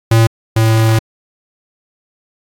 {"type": "tone pair in turn", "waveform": "square", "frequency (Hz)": [113.5, 111.81], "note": ["A#2", "A2"], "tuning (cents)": [-46, 28], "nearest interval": "unison", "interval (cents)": 26, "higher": "first", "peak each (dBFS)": [-7, -9], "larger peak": "first", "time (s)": [[0.11, 0.27], [0.56, 0.99]], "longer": "second", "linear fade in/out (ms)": 5, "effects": ["AAC 48 kbps"]}